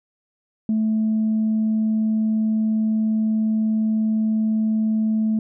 sine tone, 218.6 Hz, A3, 11 cents flat, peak -16 dBFS, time 0.69-5.39 s, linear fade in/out 2 ms, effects tanh soft clip ceiling -14 dBFS

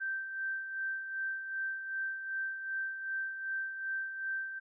sine tone with tremolo, 1562 Hz, G6, 7 cents flat, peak -32 dBFS, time 0-4.6 s, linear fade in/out 20 ms, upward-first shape sine, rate 2.6 Hz, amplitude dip 55%, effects none

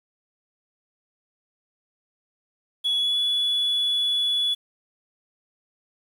triangle tone with pitch glide, 3379 to 3416 Hz, G#7 to G#7, +29 to +48 cents, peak -18 dBFS, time 2.84-4.55 s, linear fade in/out 20 ms, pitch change +19 cents, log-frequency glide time 2.98-3.17 s, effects tanh soft clip ceiling -16 dBFS + 8-bit

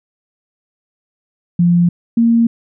sine tone pair in turn, 173.6 / 231.7 Hz, F3 / A#3, -10 / -10 cents, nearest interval perfect fourth, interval 500 cents, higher second, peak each -8 dBFS, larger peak neither, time 1.59-1.89 / 2.17-2.47 s, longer neither, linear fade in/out 5 ms, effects none

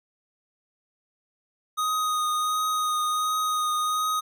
square tone with vibrato, 1244.5 Hz, D#6, in tune, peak -24 dBFS, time 1.77-4.21 s, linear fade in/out 20 ms, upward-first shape triangle, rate 1.4 Hz, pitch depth 17 cents each way, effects 11-bit

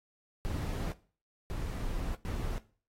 brown noise bursts at uneven times, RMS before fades -35 dBFS, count 3, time 0.45-0.92 / 1.5-2.15 / 2.25-2.58 s, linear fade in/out 0 ms, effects noise-tail reverb RT60 0.4 s tail -17 dB re dry + AAC 48 kbps

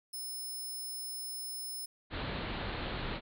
10% pulse tone, 5230 Hz, E8, 15 cents flat, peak -33 dBFS, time 0.13-1.86 s, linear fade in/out 10 ms
pink low-pass noise, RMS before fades -38 dBFS, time 2.1-3.21 s, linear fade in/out 50 ms, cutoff 4300 Hz, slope 96 dB/octave
effects none

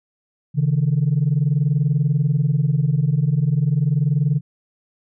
sine tone pair together, 136.42 / 156.8 Hz, C#3 / D#3, -27 / +14 cents, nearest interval major second, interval 241 cents, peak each -17 dBFS, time 0.54-4.41 s, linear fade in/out 50 ms, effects tanh soft clip ceiling -10 dBFS

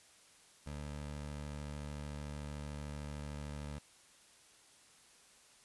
20% pulse tone, 73.4 Hz, D2, in tune, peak -37 dBFS, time 0.66-3.79 s, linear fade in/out 10 ms, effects white hiss -63 dBFS RMS until 5.64 s + resampled to 24000 Hz

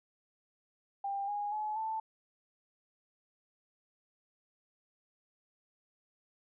sine tone with pitch steps, 795 / 823 / 852.1 / 882.1 Hz, G5 / G#5 / G#5 / A5, +24 / -16 / +44 / +4 cents, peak -33 dBFS, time 1.04-2 s, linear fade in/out 5 ms, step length 240 ms, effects none

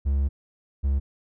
triangle tone pair in turn, 69.3 / 68.86 Hz, C#2 / C#2, 0 / -11 cents, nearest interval unison, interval 11 cents, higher first, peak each -18 dBFS, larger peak neither, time 0.05-0.29 / 0.83-1 s, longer first, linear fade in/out 20 ms, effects none

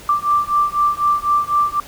sine beating tone pair, 1174.7 / 1178.7 Hz, D6 / D6, 0 / +6 cents, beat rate 4 Hz, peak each -17 dBFS, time 0.09-1.8 s, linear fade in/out 2 ms, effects pink hiss -39 dBFS RMS until 1.87 s

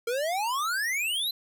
square exponential sweep, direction up, 453.5 to 4108 Hz, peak -27 dBFS, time 0.07-1.31 s, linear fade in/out 5 ms, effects none

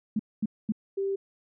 sine tone bursts, 215.2 Hz, A3, 38 cents flat, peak -23 dBFS, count 3, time 0.16-0.722 s, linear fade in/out 5 ms, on 34 ms, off 230 ms
sine tone, 392 Hz, G4, in tune, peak -26 dBFS, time 0.97-1.16 s, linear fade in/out 10 ms
effects none

